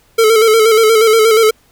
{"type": "tone with vibrato", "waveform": "square", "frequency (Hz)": 443.1, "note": "A4", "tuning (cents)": 12, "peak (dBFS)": -7, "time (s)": [0.18, 1.51], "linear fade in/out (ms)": 10, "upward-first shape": "square", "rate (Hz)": 8.4, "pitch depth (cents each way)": 46, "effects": ["pink hiss -52 dBFS RMS until 1.71 s"]}